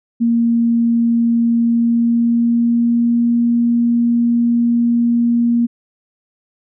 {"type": "tone with pitch glide", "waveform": "sine", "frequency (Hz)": [233.1, 236.2], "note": ["A#3", "A#3"], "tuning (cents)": [0, 23], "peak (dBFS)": -11, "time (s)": [0.2, 5.67], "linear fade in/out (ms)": 20, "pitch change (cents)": 23, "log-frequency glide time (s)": [1.6, 3.29], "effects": []}